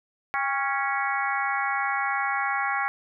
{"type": "harmonic tone with a mistuned harmonic", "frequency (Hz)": 277.2, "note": "C#4", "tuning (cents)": 0, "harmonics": [3, 4, 5, 6, 7, 8], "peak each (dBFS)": [-29, -30, -31, -32, -32, -33], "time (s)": [0.34, 2.88], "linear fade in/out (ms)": 0, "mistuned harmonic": 3, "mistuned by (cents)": -55, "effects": []}